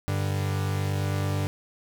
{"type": "tone pair together", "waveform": "45% pulse", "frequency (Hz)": [98.27, 147.2], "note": ["G2", "D3"], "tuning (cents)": [5, 4], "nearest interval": "perfect fifth", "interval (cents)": 699, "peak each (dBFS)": [-26, -30], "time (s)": [0.08, 1.47], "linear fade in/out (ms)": 0, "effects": []}